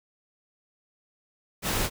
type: noise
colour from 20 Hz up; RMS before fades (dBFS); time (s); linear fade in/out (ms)
pink; -27; 1.62-1.9; 50
effects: none

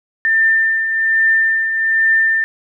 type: tone with tremolo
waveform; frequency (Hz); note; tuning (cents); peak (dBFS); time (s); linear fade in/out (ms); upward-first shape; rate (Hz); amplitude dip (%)
sine; 1793; A6; +32; -9; 0.25-2.44; 0; triangle; 1.2; 55
effects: none

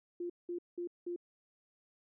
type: tone bursts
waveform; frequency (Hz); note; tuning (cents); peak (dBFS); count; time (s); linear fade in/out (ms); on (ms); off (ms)
sine; 349.2; F4; 0; -36; 4; 0.2-1.162; 5; 98; 190
effects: none

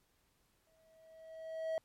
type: tone with exponential growth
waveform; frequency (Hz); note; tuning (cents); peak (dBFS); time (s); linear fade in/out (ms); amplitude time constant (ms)
triangle; 644; E5; -41; -30; 0.67-1.78; 1; 240
effects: pink hiss -75 dBFS RMS until 1.84 s + MP3 64 kbps

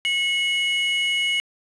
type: tone pair together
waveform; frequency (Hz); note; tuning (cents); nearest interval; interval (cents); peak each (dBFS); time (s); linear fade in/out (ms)
triangle; 2187 / 2919; C#7 / F#7; -24 / -24; perfect fourth; 500; -21; 0.05-1.4; 0
effects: resampled to 24000 Hz + 7-bit

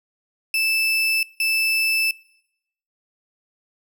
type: tone bursts at uneven times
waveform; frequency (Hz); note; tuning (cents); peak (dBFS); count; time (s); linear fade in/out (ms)
35% pulse; 2637; E7; 0; -17; 2; 0.54-1.23 / 1.4-2.11; 2
effects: noise-tail reverb RT60 0.8 s tail -23 dB re dry

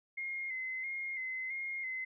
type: tone with vibrato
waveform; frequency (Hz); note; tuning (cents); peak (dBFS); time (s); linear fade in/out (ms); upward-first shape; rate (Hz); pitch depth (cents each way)
sine; 2093; C7; 0; -36; 0.17-2.05; 10; square; 1.5; 36
effects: none

